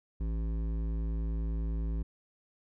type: tone with hard clipping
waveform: triangle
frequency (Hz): 55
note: A1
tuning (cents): 0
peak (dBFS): -32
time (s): 0.2-2.03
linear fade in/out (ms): 10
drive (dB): 16
effects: none